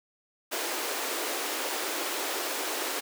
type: high-pass noise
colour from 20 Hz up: pink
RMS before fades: -32 dBFS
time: 0.51-3.01 s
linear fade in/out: 20 ms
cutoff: 300 Hz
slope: 48 dB/octave
effects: none